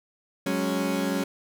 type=chord; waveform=30% pulse; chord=F# suspended second; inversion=none; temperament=equal; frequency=185 / 207.7 / 277.2 Hz; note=F#3 / G#3 / C#4; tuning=0 / 0 / 0 cents; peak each=-27 / -28 / -25 dBFS; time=0.46-1.24 s; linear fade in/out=5 ms; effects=none

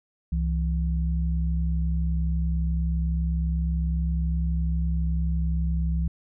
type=tone pair together; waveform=sine; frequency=66 / 166.31 Hz; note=C2 / E3; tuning=+16 / +16 cents; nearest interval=octave + major third; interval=1600 cents; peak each=-23 / -28 dBFS; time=0.32-6.08 s; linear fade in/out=5 ms; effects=none

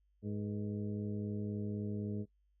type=harmonic tone with a mistuned harmonic; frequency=103.83 Hz; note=G#2; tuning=in tune; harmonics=1 / 2 / 3 / 4 / 5 / 6; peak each=-40 / -39 / -47 / -46 / -53 / -59 dBFS; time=0.22-2.26 s; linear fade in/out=50 ms; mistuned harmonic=5; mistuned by=-110 cents; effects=noise-tail reverb RT60 0.1 s tail -21 dB re dry + added 50 Hz sine -70 dBFS peak until 2.6 s

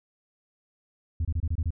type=tone bursts; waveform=sine; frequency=81.9 Hz; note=E2; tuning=11 cents flat; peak=-21 dBFS; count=7; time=1.2-1.706 s; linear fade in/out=5 ms; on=50 ms; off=26 ms; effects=tanh soft clip ceiling -23 dBFS

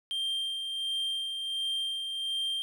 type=tone with tremolo; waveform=triangle; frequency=3173 Hz; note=G7; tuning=20 cents sharp; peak=-27 dBFS; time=0.11-2.62 s; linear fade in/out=0 ms; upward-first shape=sine; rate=1.4 Hz; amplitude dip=40%; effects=none

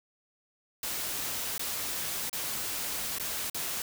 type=noise with dropouts; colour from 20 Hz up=white; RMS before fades=-34 dBFS; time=0.83-3.82 s; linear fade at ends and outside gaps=2 ms; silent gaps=1.58-1.594 / 2.296-2.329 / 3.185-3.197 / 3.499-3.545 s; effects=none

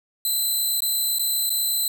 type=tone with dropouts; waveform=5% pulse; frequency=4033 Hz; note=B7; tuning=36 cents sharp; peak=-14 dBFS; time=0.25-1.88 s; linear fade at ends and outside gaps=2 ms; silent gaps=0.805-0.82 / 1.185-1.194 / 1.495-1.502 s; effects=none

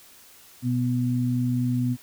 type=tone pair together; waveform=sine; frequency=123.47 / 247.4 Hz; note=B2 / B3; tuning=0 / +3 cents; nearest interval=octave; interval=1203 cents; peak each=-24 / -24 dBFS; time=0.62-1.97 s; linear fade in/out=50 ms; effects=white hiss -51 dBFS RMS until 2.02 s

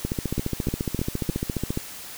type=two click trains; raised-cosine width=3 ms; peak=-12 / -12 dBFS; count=26 / 4; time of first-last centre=0.05-1.774 / 0.38-1.297 s; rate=14.5 / 3.27 Hz; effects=white hiss -39 dBFS RMS until 2.17 s

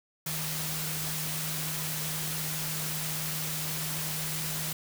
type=tone in noise; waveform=sine; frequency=155.56 Hz; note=D#3; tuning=in tune; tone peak=-37 dBFS; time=0.26-4.73 s; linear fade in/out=5 ms; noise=white; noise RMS=-34 dBFS; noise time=0.26-4.73 s; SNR=-6 dB; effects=none

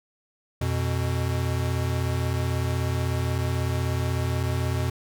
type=tone pair together; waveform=square; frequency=87.24 / 123.47 Hz; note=F2 / B2; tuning=-1 / 0 cents; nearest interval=tritone; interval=601 cents; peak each=-27 dBFS; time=0.61-4.9 s; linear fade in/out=5 ms; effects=none

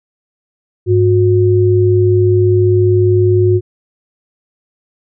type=tone pair together; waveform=sine; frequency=102.5 / 362.1 Hz; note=G#2 / F#4; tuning=-22 / -37 cents; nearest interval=octave + minor seventh; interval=2185 cents; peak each=-10 dBFS; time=0.86-3.61 s; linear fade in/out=50 ms; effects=none

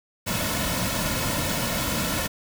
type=noise with comb filter; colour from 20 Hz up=pink; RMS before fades=-26 dBFS; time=0.26-2.28 s; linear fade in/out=20 ms; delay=2.5 ms; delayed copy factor=-0.65; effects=none

